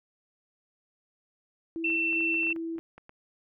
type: tone with tremolo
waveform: sine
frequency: 329.5 Hz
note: E4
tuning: 1 cent flat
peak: -31 dBFS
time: 1.76-2.79 s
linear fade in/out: 0 ms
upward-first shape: square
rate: 2.5 Hz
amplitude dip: 25%
type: tone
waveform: sine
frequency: 2688 Hz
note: E7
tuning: 33 cents sharp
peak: -25 dBFS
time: 1.84-2.53 s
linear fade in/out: 5 ms
type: clicks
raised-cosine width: 0.5 ms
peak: -33 dBFS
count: 11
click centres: 1.902 / 2.129 / 2.207 / 2.343 / 2.432 / 2.469 / 2.505 / 2.563 / 2.783 / 2.98 / 3.094 s
effects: none